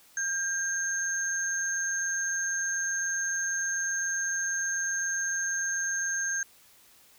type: tone pair together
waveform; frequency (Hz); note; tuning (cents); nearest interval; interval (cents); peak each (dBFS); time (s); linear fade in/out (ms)
sine; 1597 / 6388; G6 / G8; +32 / +32; 2 octaves; 2400; -30 / -30; 0.17-6.43; 2
effects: white hiss -58 dBFS RMS until 7.18 s